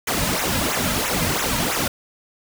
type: noise with flanger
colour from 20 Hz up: pink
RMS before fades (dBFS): -22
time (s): 0.07-1.88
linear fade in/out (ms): 5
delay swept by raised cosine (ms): 0.21 to 2.71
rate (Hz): 3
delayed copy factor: -0.85
effects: none